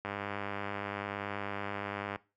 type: click train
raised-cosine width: 0.5 ms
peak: -21 dBFS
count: 214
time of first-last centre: 0.05-2.159 s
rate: 101 Hz
effects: noise-tail reverb RT60 0.3 s tail -20 dB re dry + high-pass 60 Hz 12 dB/octave